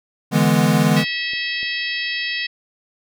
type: chord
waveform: square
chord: E dominant seventh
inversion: third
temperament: equal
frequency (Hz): 146.83 / 164.81 / 207.7 / 246.9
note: D3 / E3 / G#3 / B3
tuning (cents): 0 / 0 / 0 / 0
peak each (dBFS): -20 / -19 / -19 / -21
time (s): 0.31-1.05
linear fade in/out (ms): 50
type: click train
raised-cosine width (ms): 2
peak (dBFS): -28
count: 5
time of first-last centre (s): 0.45-1.63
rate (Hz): 3.39
type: harmonic tone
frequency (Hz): 648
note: E5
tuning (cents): -30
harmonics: 3 / 4 / 5 / 6 / 7 / 8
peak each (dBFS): -25 / -27 / -29 / -31 / -32 / -33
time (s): 0.96-2.47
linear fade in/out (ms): 10
effects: none